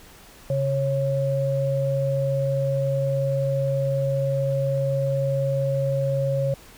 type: tone pair together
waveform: sine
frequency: 137 / 548 Hz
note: C#3 / C#5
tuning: -20 / -20 cents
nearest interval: 2 octaves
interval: 2400 cents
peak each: -23 dBFS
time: 0.5-6.54 s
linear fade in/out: 2 ms
effects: pink hiss -48 dBFS RMS until 6.77 s